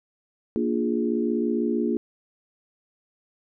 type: chord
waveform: sine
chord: Bb dominant seventh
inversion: none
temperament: equal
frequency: 233.1 / 293.7 / 349.2 / 415.3 Hz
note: Bb3 / D4 / F4 / Ab4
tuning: 0 / 0 / 0 / 0 cents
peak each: -25 / -29 / -27 / -29 dBFS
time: 0.56-1.97 s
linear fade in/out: 0 ms
effects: none